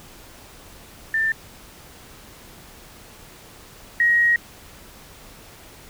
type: tone pair in turn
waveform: sine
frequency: 1785 / 1889.1 Hz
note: A6 / A#6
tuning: +24 / +23 cents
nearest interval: minor second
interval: 99 cents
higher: second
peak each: -18 / -14 dBFS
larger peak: second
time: 1.14-1.32 / 4-4.36 s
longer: second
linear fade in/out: 2 ms
effects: pink hiss -45 dBFS RMS until 5.89 s